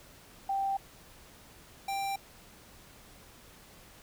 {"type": "tone pair in turn", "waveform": ["sine", "square"], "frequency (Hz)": [784, 787.6], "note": ["G5", "G5"], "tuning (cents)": [0, 8], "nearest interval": "unison", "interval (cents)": 8, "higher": "second", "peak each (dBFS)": [-28, -32], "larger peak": "first", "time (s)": [[0.49, 0.77], [1.88, 2.16]], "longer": "neither", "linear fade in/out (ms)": 5, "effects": ["pink hiss -55 dBFS RMS until 4.02 s"]}